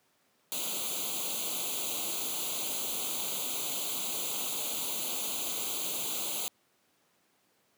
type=noise with comb filter; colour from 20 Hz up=white; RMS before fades=-34 dBFS; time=0.52-6.48 s; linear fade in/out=0 ms; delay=0.28 ms; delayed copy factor=+0.95; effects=pink hiss -70 dBFS RMS until 7.77 s + high-pass 200 Hz 12 dB/octave